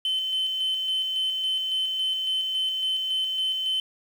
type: tone with tremolo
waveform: sine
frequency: 3062 Hz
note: G7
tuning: 41 cents flat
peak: -21 dBFS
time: 0.05-3.8 s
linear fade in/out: 2 ms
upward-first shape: square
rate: 3.6 Hz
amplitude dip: 35%
effects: tanh soft clip ceiling -20 dBFS + 8-bit